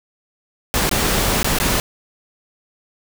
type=noise with dropouts; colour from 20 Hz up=pink; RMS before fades=-18 dBFS; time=0.74-1.8 s; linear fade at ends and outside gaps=0 ms; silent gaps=0.893-0.913 / 1.43-1.445 / 1.586-1.6 s; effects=none